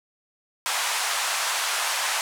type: band-pass noise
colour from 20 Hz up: pink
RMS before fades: -26 dBFS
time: 0.66-2.21 s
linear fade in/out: 0 ms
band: 780 to 11000 Hz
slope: 24 dB/octave
effects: none